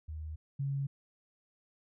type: tone pair in turn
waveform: sine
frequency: 77.78 / 138.59 Hz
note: D#2 / C#3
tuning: 0 / 0 cents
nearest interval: minor seventh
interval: 1000 cents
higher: second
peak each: -38 / -31 dBFS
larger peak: second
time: 0.08-0.36 / 0.59-0.87 s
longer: neither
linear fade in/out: 10 ms
effects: none